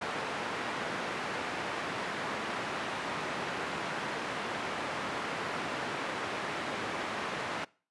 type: band-pass noise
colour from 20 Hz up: white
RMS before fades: -36 dBFS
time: 0.01-7.65 s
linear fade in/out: 10 ms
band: 150 to 1700 Hz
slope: 12 dB/octave
effects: noise-tail reverb RT60 0.4 s tail -23 dB re dry + resampled to 24000 Hz